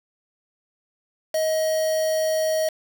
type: tone with quantisation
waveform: triangle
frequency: 632 Hz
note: D#5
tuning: 27 cents sharp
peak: -18 dBFS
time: 1.34-2.69 s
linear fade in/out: 5 ms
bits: 5
effects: none